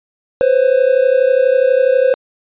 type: tone pair together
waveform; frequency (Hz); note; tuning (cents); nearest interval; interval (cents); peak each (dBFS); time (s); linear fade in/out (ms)
triangle; 504 / 536.2; B4 / C5; +35 / +42; minor second; 107; -10; 0.41-2.14; 0
effects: resampled to 8000 Hz